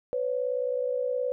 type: tone pair together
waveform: sine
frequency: 502 / 561 Hz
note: B4 / C#5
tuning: +28 / +21 cents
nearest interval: major second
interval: 193 cents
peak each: -27 / -31 dBFS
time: 0.13-1.32 s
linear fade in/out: 0 ms
effects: none